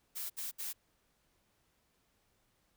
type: noise bursts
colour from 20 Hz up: blue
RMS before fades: -40 dBFS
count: 3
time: 0.15-0.732 s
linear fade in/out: 20 ms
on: 150 ms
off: 66 ms
effects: pink hiss -75 dBFS RMS until 2.76 s